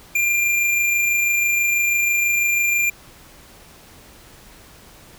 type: tone with amplitude modulation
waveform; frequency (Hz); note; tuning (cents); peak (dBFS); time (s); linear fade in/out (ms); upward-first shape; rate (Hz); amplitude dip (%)
square; 2389; D7; +29; -16; 0.15-2.9; 5; sine; 26.1; 25
effects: pink hiss -46 dBFS RMS until 5.18 s